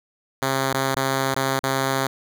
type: tone with dropouts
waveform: 5% pulse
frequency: 134.3 Hz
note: C3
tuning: 46 cents sharp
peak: -9 dBFS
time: 0.42-2.07 s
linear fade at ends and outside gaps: 2 ms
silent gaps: 0.731-0.743 / 0.948-0.965 / 1.344-1.364 / 1.593-1.635 s
effects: none